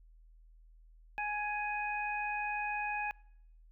harmonic tone, 834 Hz, G#5, 7 cents sharp, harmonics 1 / 2 / 3, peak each -36 / -40 / -38 dBFS, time 1.18-3.11 s, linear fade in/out 0 ms, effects noise-tail reverb RT60 0.7 s tail -25 dB re dry + added 40 Hz sine -56 dBFS peak until 3.71 s

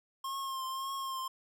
square tone with vibrato, 1069 Hz, C6, 37 cents sharp, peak -36 dBFS, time 0.24-1.28 s, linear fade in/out 5 ms, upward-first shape triangle, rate 1.8 Hz, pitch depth 37 cents each way, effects none

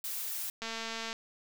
blue noise, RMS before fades -37 dBFS, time 0.04-0.5 s, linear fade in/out 2 ms
click train, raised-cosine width 0.2 ms, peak -21 dBFS, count 116, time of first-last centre 0.62-1.129 s, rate 226 Hz
effects none

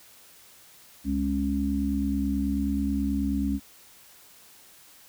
harmonic tone, 69.3 Hz, C#2, in tune, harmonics 1 / 3 / 4, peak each -30 / -28 / -27 dBFS, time 1.04-3.6 s, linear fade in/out 50 ms, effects white hiss -53 dBFS RMS until 5.08 s

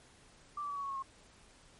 sine tone with pitch steps, 1174.7 / 1157.9 / 1141.3 / 1124.9 / 1108.8 / 1092.9 / 1077.2 Hz, D6 / D6 / D6 / C#6 / C#6 / C#6 / C#6, 0 / -25 / -50 / +25 / 0 / -25 / -50 cents, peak -36 dBFS, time 0.57-1.025 s, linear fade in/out 5 ms, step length 65 ms, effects pink hiss -61 dBFS RMS until 1.79 s + MP3 48 kbps

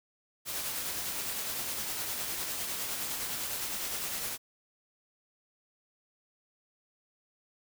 white noise with tremolo, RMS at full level -34 dBFS, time 0.45-4.38 s, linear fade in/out 50 ms, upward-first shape triangle, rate 9.8 Hz, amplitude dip 35%, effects none

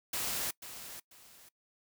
white noise with echo, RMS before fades -35 dBFS, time 0.13-0.51 s, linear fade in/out 5 ms, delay 490 ms, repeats 2, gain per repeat -11 dB, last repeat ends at 1.49 s, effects noise-tail reverb RT60 0.1 s tail -22 dB re dry

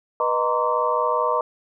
sine tone cluster, 488.9 / 619 / 928 / 1042 / 1147 Hz, B4 / D#5 / A#5 / C6 / D6, -18 / -9 / -8 / -7 / -41 cents, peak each -25 dBFS, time 0.2-1.41 s, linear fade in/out 2 ms, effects none

